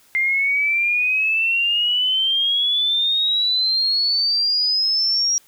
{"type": "exponential sweep", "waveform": "sine", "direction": "up", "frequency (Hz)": [2093, 5690], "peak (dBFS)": -16, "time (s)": [0.15, 5.38], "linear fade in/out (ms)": 0, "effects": ["white hiss -54 dBFS RMS until 5.47 s"]}